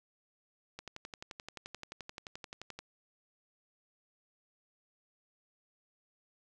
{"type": "click train", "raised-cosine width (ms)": 0.2, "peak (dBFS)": -26, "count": 24, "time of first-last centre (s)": [0.79, 2.79], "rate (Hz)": 11.5, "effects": []}